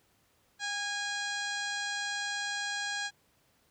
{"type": "harmonic tone with a mistuned harmonic", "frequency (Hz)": 821, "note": "G#5", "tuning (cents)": -20, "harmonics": [1, 2, 3, 4, 5, 6, 7, 8, 9, 10], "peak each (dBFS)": [-41, -35, -45, -42, -41, -47, -46, -48, -46, -54], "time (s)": [0.59, 3.11], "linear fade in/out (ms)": 50, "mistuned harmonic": 1, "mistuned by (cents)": -27, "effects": ["pink hiss -69 dBFS RMS until 3.7 s", "high-pass 60 Hz 12 dB/octave"]}